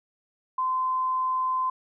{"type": "tone", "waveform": "sine", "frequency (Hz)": 1031, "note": "C6", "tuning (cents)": -26, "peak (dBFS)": -23, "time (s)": [0.58, 1.7], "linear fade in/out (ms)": 5, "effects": []}